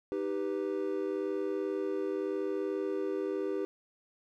triangle chord, Eb augmented, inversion none, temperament equal, 311.1 / 392 / 493.9 Hz, Eb4 / G4 / B4, 0 / 0 / 0 cents, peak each -35 / -31 / -36 dBFS, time 0.12-3.65 s, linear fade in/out 0 ms, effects none

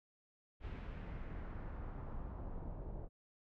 brown noise with low-pass filter sweep, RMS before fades -45 dBFS, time 0.6-3.09 s, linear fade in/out 50 ms, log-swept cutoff 2800 to 680 Hz, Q 1.4, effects none

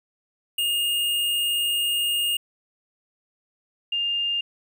square / sine tone pair in turn, 2837 / 2808 Hz, F7 / F7, +27 / +9 cents, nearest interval unison, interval 18 cents, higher first, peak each -22 dBFS, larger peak neither, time 0.58-2.37 / 3.92-4.41 s, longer first, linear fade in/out 5 ms, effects 10-bit

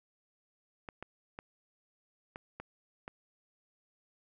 clicks, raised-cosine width 0.5 ms, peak -27 dBFS, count 6, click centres 0.888 / 1.026 / 1.389 / 2.359 / 2.6 / 3.079 s, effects none

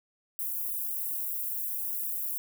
white high-pass noise, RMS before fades -33 dBFS, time 0.39-2.38 s, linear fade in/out 0 ms, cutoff 12000 Hz, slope 24 dB/octave, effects none

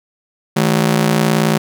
sawtooth ring-modulated tone, 185 Hz, F#3, in tune, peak -5 dBFS, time 0.56-1.58 s, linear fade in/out 10 ms, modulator 29.4 Hz, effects none

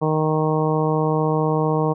harmonic tone, 155.56 Hz, D#3, in tune, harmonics 1 / 2 / 3 / 4 / 5 / 6 / 7, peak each -21 / -25 / -22 / -28 / -28 / -28 / -29 dBFS, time 0.01-1.94 s, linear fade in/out 20 ms, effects none

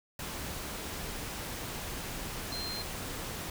sine tone in noise, 4157 Hz, C8, 12 cents flat, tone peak -37 dBFS, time 2.52-2.82 s, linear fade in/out 2 ms, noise pink, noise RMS -39 dBFS, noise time 0.19-3.5 s, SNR -1 dB, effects none

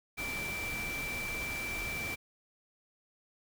sine tone in noise, 2338 Hz, D7, 8 cents flat, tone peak -36 dBFS, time 0.17-2.16 s, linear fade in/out 20 ms, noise pink, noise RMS -41 dBFS, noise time 0.17-2.16 s, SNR +2 dB, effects none

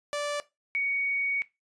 sawtooth / sine tone pair in turn, 584 / 2238 Hz, D5 / C#7, -10 / +16 cents, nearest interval octave + major seventh, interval 2326 cents, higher second, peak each -25 dBFS, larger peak neither, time 0.13-0.4 / 0.75-1.42 s, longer second, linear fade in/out 0 ms, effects noise-tail reverb RT60 0.2 s tail -17 dB re dry + resampled to 22050 Hz

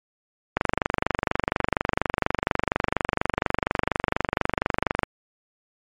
click train, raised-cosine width 0.5 ms, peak -5 dBFS, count 109, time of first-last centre 0.57-5.033 s, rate 24.2 Hz, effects MP3 64 kbps

